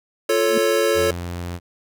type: chord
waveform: square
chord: F augmented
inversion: none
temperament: equal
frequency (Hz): 349.2 / 440 / 554.4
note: F4 / A4 / C#5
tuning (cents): 0 / 0 / 0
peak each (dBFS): -24 / -20 / -21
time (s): 0.29-1.11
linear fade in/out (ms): 5
type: tone with exponential growth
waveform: sine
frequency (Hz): 230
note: A#3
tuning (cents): -23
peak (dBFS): -18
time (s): 0.45-0.58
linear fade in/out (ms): 5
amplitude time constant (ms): 27
type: tone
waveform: sawtooth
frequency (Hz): 87.31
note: F2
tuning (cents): 0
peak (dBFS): -23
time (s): 0.94-1.6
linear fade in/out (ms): 50
effects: none